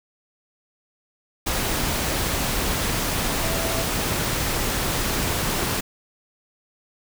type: tone in noise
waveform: sine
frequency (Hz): 659.3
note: E5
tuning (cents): 0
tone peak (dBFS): -30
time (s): 3.43-3.84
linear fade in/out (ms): 10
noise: pink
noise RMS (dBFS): -24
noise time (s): 1.46-5.81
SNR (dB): -9
effects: none